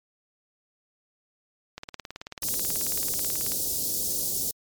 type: click train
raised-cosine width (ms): 0.2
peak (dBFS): -19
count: 33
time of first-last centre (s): 1.78-3.519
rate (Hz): 18.4
type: band-stop noise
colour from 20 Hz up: white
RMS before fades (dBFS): -28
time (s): 2.42-4.51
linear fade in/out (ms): 2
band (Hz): 530 to 4900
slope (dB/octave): 24
effects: MP3 96 kbps